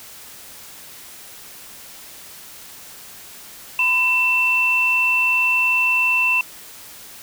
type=tone pair together; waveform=sine; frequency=1002.7 / 2680 Hz; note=B5 / E7; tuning=+26 / +28 cents; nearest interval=octave + perfect fourth; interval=1702 cents; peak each=-25 / -15 dBFS; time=3.79-6.41 s; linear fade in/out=2 ms; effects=white hiss -40 dBFS RMS until 7.22 s